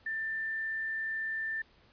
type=tone; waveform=sine; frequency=1781 Hz; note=A6; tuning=21 cents sharp; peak=-32 dBFS; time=0.06-1.62 s; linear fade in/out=5 ms; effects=pink hiss -63 dBFS RMS until 1.92 s + resampled to 11025 Hz